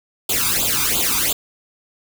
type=noise with flanger; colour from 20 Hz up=white; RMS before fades=-19 dBFS; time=0.29-1.33 s; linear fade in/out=5 ms; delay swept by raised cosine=0.26 to 0.85 ms; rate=2.9 Hz; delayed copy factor=+1; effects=none